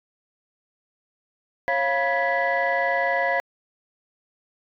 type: tone cluster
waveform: sine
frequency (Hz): 547 / 697 / 973 / 1677 / 1973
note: C#5 / F5 / B5 / G#6 / B6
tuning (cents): -23 / -4 / -26 / +16 / -2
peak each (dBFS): -25 / -24 / -28 / -27 / -25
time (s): 1.68-3.4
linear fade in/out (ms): 0
effects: tanh soft clip ceiling -13 dBFS